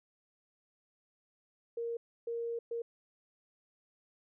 sine tone bursts at uneven times, 466.4 Hz, A#4, 1 cent sharp, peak -34 dBFS, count 3, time 1.77-1.97 / 2.27-2.59 / 2.71-2.82 s, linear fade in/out 5 ms, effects none

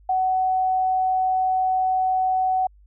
sine tone, 749 Hz, F#5, 21 cents sharp, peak -18 dBFS, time 0.09-2.67 s, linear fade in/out 5 ms, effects added 50 Hz sine -49 dBFS peak until 2.86 s

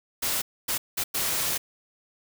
white noise bursts at uneven times, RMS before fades -27 dBFS, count 4, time 0.22-0.42 / 0.68-0.78 / 0.97-1.04 / 1.14-1.58 s, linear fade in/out 10 ms, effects none

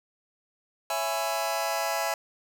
sawtooth chord, C# minor seventh, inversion none, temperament just, 554.4 / 665.2 / 831.5 / 997.9 Hz, C#5 / E5 / G#5 / B5, 0 / +16 / +2 / +18 cents, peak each -32 / -26 / -27 / -31 dBFS, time 0.9-2.14 s, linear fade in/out 2 ms, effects none

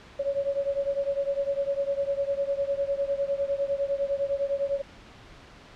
sine beating tone pair, 554.4 / 564.3 Hz, C#5 / C#5, 0 / +31 cents, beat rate 9.9 Hz, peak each -27 / -29 dBFS, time 0.19-4.82 s, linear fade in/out 10 ms, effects pink hiss -49 dBFS RMS until 5.75 s + low-pass 4000 Hz 12 dB/octave

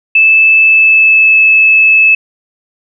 sine tone with pitch glide, 2625 to 2607 Hz, E7 to E7, -8 to -20 cents, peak -3 dBFS, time 0.15-2.15 s, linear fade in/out 5 ms, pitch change -12 cents, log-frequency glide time 0.65-1.38 s, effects none

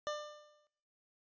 25% pulse tone with exponential decay, 597 Hz, D5, 28 cents sharp, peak -30 dBFS, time 0.07-0.67 s, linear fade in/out 0 ms, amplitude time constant 130 ms, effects noise-tail reverb RT60 0.7 s tail -19 dB re dry + resampled to 16000 Hz

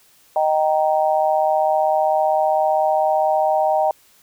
sine chord, Eb major, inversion none, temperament just, 622.3 / 777.8 / 933.4 Hz, Eb5 / G5 / Bb5, 0 / -14 / +2 cents, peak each -18 / -18 / -24 dBFS, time 0.36-3.91 s, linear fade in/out 2 ms, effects white hiss -54 dBFS RMS until 4.22 s

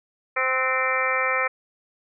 harmonic tone with a mistuned harmonic, 260 Hz, C4, 11 cents flat, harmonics 2 / 3 / 4 / 5 / 6 / 7 / 8 / 9, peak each -28 / -34 / -31 / -26 / -36 / -27 / -29 / -27 dBFS, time 0.36-1.48 s, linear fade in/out 10 ms, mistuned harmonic 6, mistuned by -55 cents, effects none

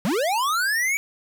square linear sweep, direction up, 162.9 to 2300 Hz, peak -21 dBFS, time 0.05-0.97 s, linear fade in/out 0 ms, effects none

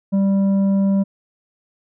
triangle tone with tanh clipping, 196 Hz, G3, in tune, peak -15 dBFS, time 0.12-1.04 s, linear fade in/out 20 ms, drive 11 dB, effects none

